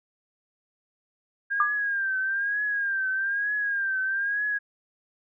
sine tone with vibrato, 1608 Hz, G6, 44 cents sharp, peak -24 dBFS, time 1.5-4.59 s, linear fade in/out 20 ms, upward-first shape triangle, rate 1.1 Hz, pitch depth 92 cents each way
sine tone with exponential decay, 1197 Hz, D6, 33 cents sharp, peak -16 dBFS, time 1.6-1.8 s, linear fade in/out 2 ms, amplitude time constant 42 ms
effects none

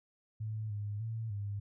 sine tone with pitch steps, 108.7 / 103.4 / 112.6 / 101.6 Hz, A2 / G#2 / A2 / G#2, -21 / -7 / +40 / -38 cents, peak -35 dBFS, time 0.4-1.6 s, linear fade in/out 10 ms, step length 300 ms, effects none

